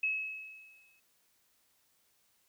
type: tone with exponential decay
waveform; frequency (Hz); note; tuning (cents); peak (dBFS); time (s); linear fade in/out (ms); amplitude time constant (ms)
sine; 2577; E7; -40; -27; 0.03-1; 5; 210
effects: white hiss -72 dBFS RMS until 2.48 s

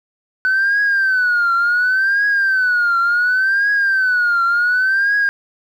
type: tone with vibrato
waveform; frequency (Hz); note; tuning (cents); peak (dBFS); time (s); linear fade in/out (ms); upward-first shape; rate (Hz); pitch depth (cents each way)
sine; 1507; F#6; +31; -11; 0.45-5.29; 0; triangle; 0.69; 170
effects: tanh soft clip ceiling -10 dBFS + 8-bit

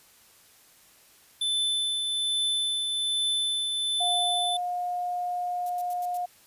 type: tone with tremolo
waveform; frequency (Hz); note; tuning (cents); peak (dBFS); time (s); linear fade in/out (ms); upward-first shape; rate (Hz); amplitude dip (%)
square; 3520; A7; 0; -24; 1.41-4.57; 5; triangle; 1.2; 35
type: tone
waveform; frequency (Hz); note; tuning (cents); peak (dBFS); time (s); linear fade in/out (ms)
sine; 714; F5; +38; -27; 4-6.26; 10
type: noise bursts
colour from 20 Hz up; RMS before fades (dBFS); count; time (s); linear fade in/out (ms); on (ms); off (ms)
violet; -41; 5; 5.66-6.175; 2; 35; 85
effects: white hiss -57 dBFS RMS until 6.46 s + resampled to 32000 Hz

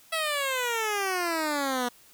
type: exponential sweep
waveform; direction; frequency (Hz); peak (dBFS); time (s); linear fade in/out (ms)
10% pulse; down; 660 to 240; -18; 0.12-1.89; 10
effects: white hiss -56 dBFS RMS until 2.13 s

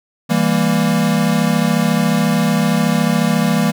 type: chord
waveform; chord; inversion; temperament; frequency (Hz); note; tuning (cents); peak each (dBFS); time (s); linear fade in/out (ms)
square; E diminished; none; equal with one note detuned; 164.81 / 199.31 / 233.1; E3 / G3 / Bb3; 0 / +29 / 0; -18; 0.29-3.72; 20
effects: none

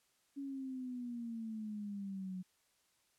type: exponential sweep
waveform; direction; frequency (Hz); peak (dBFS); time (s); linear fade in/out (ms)
sine; down; 280.9 to 182.4; -40; 0.36-2.43; 20
effects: white hiss -75 dBFS RMS until 3.18 s + low-pass 11000 Hz 12 dB/octave

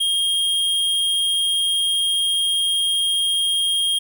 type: tone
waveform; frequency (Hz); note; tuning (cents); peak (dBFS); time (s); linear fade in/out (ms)
square; 3237; G#7; -45; -18; 0-3.99; 10
effects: none

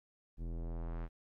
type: tone with low-pass filter sweep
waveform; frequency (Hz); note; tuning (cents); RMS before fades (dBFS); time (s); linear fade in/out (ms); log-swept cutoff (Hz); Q
square; 41.76; E1; +23; -40; 0.37-1.09; 50; 270 to 1900; 0.98
effects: 13-bit

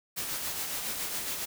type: noise with tremolo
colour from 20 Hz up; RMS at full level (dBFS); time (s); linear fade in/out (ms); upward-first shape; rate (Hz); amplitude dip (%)
white; -33; 0.16-1.46; 20; sine; 7.2; 35
effects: none

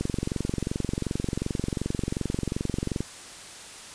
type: click train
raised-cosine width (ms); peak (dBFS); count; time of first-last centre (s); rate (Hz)
3; -14; 69; 0.01-3.006; 22.7
effects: white hiss -43 dBFS RMS until 3.94 s + resampled to 22050 Hz

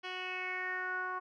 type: tone with low-pass filter sweep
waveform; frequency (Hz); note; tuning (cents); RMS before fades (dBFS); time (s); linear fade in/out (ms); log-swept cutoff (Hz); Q
10% pulse; 368.2; F#4; -8; -38; 0.03-1.2; 20; 3400 to 1200; 5.3
effects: none

